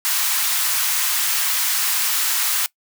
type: high-pass noise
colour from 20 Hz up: white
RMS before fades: -20 dBFS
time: 0.05-2.66 s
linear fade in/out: 0 ms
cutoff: 920 Hz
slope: 24 dB/octave
effects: noise-tail reverb RT60 0.1 s tail -21 dB re dry